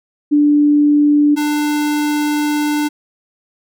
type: tone pair in turn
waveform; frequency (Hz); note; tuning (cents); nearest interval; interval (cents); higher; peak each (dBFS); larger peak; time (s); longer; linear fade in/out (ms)
sine / square; 293.7 / 297.1; D4 / D4; 0 / +20; unison; 20; second; -8 / -15; first; 0.31-1.36 / 1.36-2.89; second; 20
effects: none